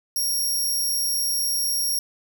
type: tone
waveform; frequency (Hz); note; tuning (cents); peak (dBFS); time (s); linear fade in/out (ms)
15% pulse; 5588; F8; 0; -16; 0.16-1.99; 2
effects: none